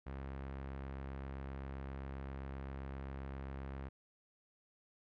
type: tone with low-pass filter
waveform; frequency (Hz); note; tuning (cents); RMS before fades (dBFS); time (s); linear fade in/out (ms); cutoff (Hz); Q
sawtooth; 67.6; C#2; -43; -45; 0.06-3.89; 10; 1900; 1
effects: none